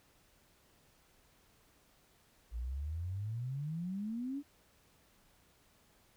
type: exponential sweep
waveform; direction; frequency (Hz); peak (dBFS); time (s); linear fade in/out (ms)
sine; up; 55.2 to 293.7; -36; 2.51-4.43; 50
effects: pink hiss -68 dBFS RMS until 6.16 s